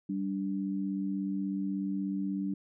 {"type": "tone pair together", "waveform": "sine", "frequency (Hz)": [194.6, 291.1], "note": ["G3", "D4"], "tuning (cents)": [-12, -15], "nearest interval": "perfect fifth", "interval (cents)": 697, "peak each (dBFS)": [-32, -34], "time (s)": [0.09, 2.54], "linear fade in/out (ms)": 5, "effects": []}